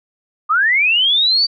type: linear sweep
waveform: sine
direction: up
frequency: 1174.7 to 4654 Hz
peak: -11 dBFS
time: 0.49-1.47 s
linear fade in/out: 20 ms
effects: none